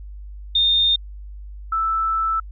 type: tone pair in turn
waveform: sine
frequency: 3646 / 1319.9 Hz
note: A#7 / E6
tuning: -39 / +2 cents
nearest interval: octave + tritone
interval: 1759 cents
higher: first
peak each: -14 / -18 dBFS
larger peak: first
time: 0.55-0.96 / 1.72-2.4 s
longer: second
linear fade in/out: 5 ms
effects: added 50 Hz sine -33 dBFS peak until 2.51 s